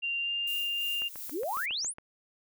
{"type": "tone with pitch glide", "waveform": "sine", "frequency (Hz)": [2777, 2800], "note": ["F7", "F7"], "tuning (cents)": [-10, 4], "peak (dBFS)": -29, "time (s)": [0.02, 1.09], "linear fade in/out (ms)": 20, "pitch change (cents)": 14, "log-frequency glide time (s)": [0.2, 0.3]}
{"type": "noise with tremolo", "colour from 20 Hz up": "violet", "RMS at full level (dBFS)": -40, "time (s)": [0.47, 1.66], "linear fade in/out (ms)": 5, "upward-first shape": "sine", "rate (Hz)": 2.9, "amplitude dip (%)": 60}
{"type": "click train", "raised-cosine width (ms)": 0.5, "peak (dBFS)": -30, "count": 8, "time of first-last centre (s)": [1.02, 1.984], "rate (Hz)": 7.26}
{"type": "exponential sweep", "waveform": "sine", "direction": "up", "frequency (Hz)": [256.3, 10990], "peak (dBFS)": -30, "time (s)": [1.31, 1.94], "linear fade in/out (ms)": 50}
{"effects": []}